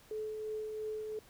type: tone with tremolo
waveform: sine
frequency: 431.4 Hz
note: A4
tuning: 34 cents flat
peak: -35 dBFS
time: 0.11-1.19 s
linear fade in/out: 2 ms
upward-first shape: triangle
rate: 2.9 Hz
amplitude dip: 35%
effects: pink hiss -61 dBFS RMS until 1.29 s